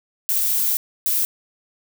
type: noise bursts at uneven times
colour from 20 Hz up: violet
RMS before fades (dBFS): -20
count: 2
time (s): 0.29-0.77 / 1.06-1.25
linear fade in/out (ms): 0
effects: none